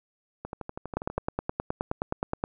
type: two click trains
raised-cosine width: 1 ms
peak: -13 / -21 dBFS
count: 15 / 10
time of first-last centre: 0.97-2.439 / 0.45-1.182 s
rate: 9.53 / 12.3 Hz
effects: none